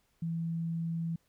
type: tone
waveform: sine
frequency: 165.8 Hz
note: E3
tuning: 10 cents sharp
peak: -31 dBFS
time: 0.22-1.16 s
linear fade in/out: 5 ms
effects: pink hiss -73 dBFS RMS until 1.28 s